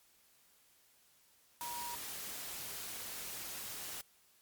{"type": "tone in noise", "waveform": "sine", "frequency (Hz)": 955, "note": "A#5", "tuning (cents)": 42, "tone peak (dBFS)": -42, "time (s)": [1.61, 1.95], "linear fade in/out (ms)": 0, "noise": "white", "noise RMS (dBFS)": -44, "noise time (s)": [1.61, 4.01], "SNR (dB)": -1, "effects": ["white hiss -68 dBFS RMS until 4.41 s", "MP3 96 kbps"]}